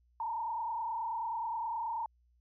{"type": "tone with frequency modulation", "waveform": "sine", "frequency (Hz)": 915, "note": "A#5", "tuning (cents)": -32, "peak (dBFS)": -33, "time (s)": [0.2, 2.06], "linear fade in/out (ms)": 2, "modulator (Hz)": 29.4, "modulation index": 1.5, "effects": ["added 60 Hz sine -66 dBFS peak until 2.4 s"]}